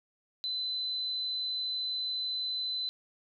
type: tone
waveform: sine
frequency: 4027 Hz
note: B7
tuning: 33 cents sharp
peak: -31 dBFS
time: 0.44-2.89 s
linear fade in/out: 0 ms
effects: none